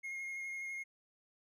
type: tone with vibrato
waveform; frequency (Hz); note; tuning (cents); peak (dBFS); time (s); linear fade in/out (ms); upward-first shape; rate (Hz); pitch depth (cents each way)
triangle; 2146; C7; +43; -38; 0.03-0.84; 20; sine; 12; 14
effects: none